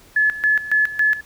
sine tone with tremolo, 1717 Hz, A6, 43 cents flat, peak -13 dBFS, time 0.16-1.21 s, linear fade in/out 5 ms, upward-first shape square, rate 3.6 Hz, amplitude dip 80%, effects pink hiss -49 dBFS RMS until 1.25 s

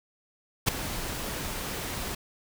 pink noise with ADSR envelope, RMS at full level -20 dBFS, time 0.66-2.15 s, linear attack 24 ms, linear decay 7 ms, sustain -14 dB, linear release 6 ms, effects none

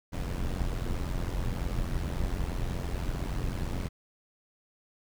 brown noise with amplitude modulation, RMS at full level -28 dBFS, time 0.12-3.89 s, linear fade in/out 20 ms, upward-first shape sine, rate 88.9 Hz, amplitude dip 75%, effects none

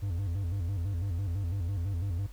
triangle tone with vibrato, 92 Hz, F#2, 9 cents flat, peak -27 dBFS, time 0.02-2.27 s, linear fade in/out 10 ms, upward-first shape square, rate 6 Hz, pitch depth 140 cents each way, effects added 50 Hz sine -43 dBFS peak until 2.32 s + pink hiss -59 dBFS RMS until 2.32 s

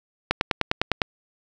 click train, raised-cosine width 0.3 ms, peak -3 dBFS, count 8, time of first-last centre 0.31-1.018 s, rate 9.89 Hz, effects none

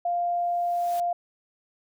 sine tone, 698.5 Hz, F5, in tune, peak -23 dBFS, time 0.05-1.13 s, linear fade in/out 5 ms
white noise with exponential growth, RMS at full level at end -41 dBFS, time 0.26-1 s, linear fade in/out 1 ms, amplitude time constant 160 ms
effects none

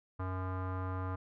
square tone with low-pass filter, 93 Hz, F#2, 9 cents sharp, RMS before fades -37 dBFS, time 0.19-1.16 s, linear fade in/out 10 ms, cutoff 1200 Hz, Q 3.8, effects none

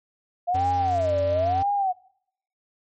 sine tone with vibrato, 688 Hz, F5, 26 cents flat, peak -20 dBFS, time 0.47-1.93 s, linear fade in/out 20 ms, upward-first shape sine, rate 1 Hz, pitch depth 290 cents each way
square tone, 90.6 Hz, F#2, 36 cents flat, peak -29 dBFS, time 0.54-1.63 s, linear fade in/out 10 ms
effects noise-tail reverb RT60 0.7 s tail -25 dB re dry + MP3 32 kbps

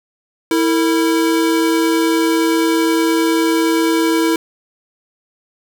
square tone pair together, 327.2 / 456 Hz, E4 / A#4, -13 / -38 cents, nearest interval tritone, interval 575 cents, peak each -14 / -20 dBFS, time 0.51-4.36 s, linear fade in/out 2 ms, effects none

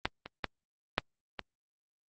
clicks, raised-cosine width 0.3 ms, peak -11 / -25 / -14 / -9 / -20 dBFS, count 5, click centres 0.055 / 0.26 / 0.443 / 0.981 / 1.393 s, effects Opus 24 kbps

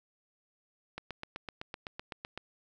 click train, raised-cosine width 0.3 ms, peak -23 dBFS, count 12, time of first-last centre 0.98-2.376 s, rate 7.88 Hz, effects none

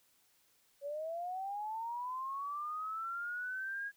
sine linear sweep, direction up, 554.4 to 1651 Hz, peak -37 dBFS, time 0.81-3.92 s, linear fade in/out 50 ms, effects white hiss -71 dBFS RMS until 3.96 s

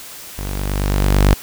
sawtooth tone with level ramp, 49 Hz, G1, in tune, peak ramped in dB -20 to -4 dBFS, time 0.38-1.34 s, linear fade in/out 0 ms, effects white hiss -35 dBFS RMS until 1.42 s

